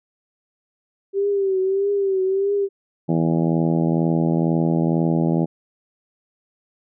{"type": "tone with vibrato", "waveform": "sine", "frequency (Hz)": 390.2, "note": "G4", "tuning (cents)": -8, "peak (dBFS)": -17, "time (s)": [1.13, 2.69], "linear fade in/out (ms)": 50, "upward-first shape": "triangle", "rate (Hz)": 1.6, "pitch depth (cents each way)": 74}
{"type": "harmonic tone", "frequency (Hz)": 82.1, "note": "E2", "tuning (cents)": -6, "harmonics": [2, 3, 4, 5, 6, 7, 8, 9, 10], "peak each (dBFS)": [-19, -23, -23, -30, -32, -31, -33, -36, -35], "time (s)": [3.08, 5.46], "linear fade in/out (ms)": 20}
{"effects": []}